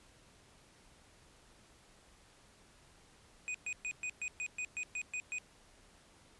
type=tone bursts; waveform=square; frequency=2489 Hz; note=D#7; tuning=in tune; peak=-37 dBFS; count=11; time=3.48-5.384 s; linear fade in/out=0 ms; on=64 ms; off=120 ms; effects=pink hiss -63 dBFS RMS until 6.39 s + resampled to 24000 Hz